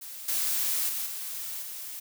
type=noise with level steps; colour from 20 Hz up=blue; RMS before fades=-41 / -28 / -32 / -36 / -39 dBFS; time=0.01-2 s; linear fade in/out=10 ms; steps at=0.28 / 0.89 / 1.06 / 1.62 s; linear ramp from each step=5 ms; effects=none